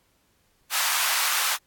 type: high-pass noise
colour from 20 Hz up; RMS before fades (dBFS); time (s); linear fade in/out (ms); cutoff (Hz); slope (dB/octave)
pink; -24; 0.7-1.58; 50; 940; 24
effects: pink hiss -66 dBFS RMS until 1.66 s + AAC 64 kbps